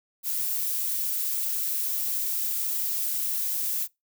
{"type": "noise", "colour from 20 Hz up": "violet", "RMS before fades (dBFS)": -28, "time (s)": [0.23, 3.88], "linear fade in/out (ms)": 50, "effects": ["noise-tail reverb RT60 0.2 s tail -24 dB re dry"]}